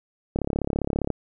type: click train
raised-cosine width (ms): 2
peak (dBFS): -11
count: 27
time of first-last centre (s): 0.36-1.103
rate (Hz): 35
effects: none